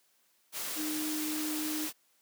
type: tone in noise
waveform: sine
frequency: 307.2 Hz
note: D#4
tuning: 22 cents flat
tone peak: -33 dBFS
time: 0.75-1.89 s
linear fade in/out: 50 ms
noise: white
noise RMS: -37 dBFS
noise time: 0.52-1.93 s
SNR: +1 dB
effects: white hiss -70 dBFS RMS until 2.21 s + high-pass 200 Hz 12 dB/octave

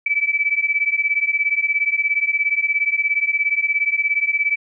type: beating tone pair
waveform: sine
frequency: 2295 / 2312 Hz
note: D7 / D7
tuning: -40 / -28 cents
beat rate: 17 Hz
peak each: -20 / -19 dBFS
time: 0.06-4.56 s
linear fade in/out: 5 ms
effects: none

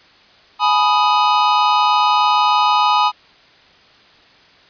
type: chord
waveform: square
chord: G# minor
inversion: none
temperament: equal with one note detuned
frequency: 841.2 / 987.8 / 1244.5 Hz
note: G#5 / B5 / D#6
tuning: +22 / 0 / 0 cents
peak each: -17 dBFS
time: 0.59-3.12 s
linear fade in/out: 50 ms
effects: white hiss -48 dBFS RMS until 4.69 s + resampled to 11025 Hz

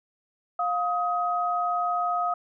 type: tone pair together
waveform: sine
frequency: 707 / 1261.3 Hz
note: F5 / D#6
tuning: +21 / +23 cents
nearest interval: minor seventh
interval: 1002 cents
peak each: -26 dBFS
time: 0.59-2.34 s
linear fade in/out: 5 ms
effects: none

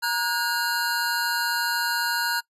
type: tone cluster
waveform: square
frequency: 938 / 1450 / 1624 / 4146 Hz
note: A#5 / F#6 / G#6 / C8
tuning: +11 / -35 / -39 / -17 cents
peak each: -29 / -27 / -31 / -31 dBFS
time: 0.02-2.41 s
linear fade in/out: 20 ms
effects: noise-tail reverb RT60 0.1 s tail -22 dB re dry + resampled to 32000 Hz

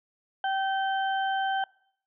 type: harmonic tone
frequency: 774 Hz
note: G5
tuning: 22 cents flat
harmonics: 1 / 2 / 4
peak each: -26 / -32 / -38 dBFS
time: 0.44-1.64 s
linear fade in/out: 2 ms
effects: noise-tail reverb RT60 0.7 s tail -24 dB re dry

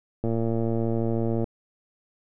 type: click train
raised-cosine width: 2 ms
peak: -14 dBFS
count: 138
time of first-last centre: 0.24-1.442 s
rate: 114 Hz
effects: none

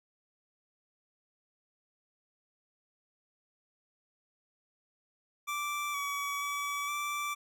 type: tone with pitch steps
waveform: 25% pulse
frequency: 1170 / 1136 / 1144 / 1168 Hz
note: D6 / C#6 / D6 / D6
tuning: -7 / +42 / -46 / -10 cents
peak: -29 dBFS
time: 5.47-7.35 s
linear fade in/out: 20 ms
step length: 470 ms
effects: none

